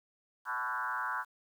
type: tone with frequency modulation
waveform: sine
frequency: 1244.5 Hz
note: D#6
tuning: in tune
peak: -32 dBFS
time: 0.45-1.25 s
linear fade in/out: 50 ms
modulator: 122 Hz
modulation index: 2.9
effects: 10-bit